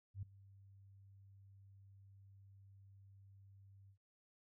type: tone with ADSR envelope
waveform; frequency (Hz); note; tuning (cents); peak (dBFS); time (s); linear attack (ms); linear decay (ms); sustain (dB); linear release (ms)
sine; 98.1; G2; +2; -40; 0.14-3.98; 87; 4; -20; 86
effects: noise-tail reverb RT60 0.3 s tail -20 dB re dry